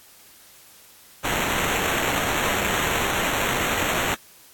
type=noise with sample-and-hold; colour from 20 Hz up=violet; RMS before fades=-24 dBFS; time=1.24-4.15 s; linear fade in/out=10 ms; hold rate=4900 Hz; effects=white hiss -50 dBFS RMS until 4.53 s + AAC 64 kbps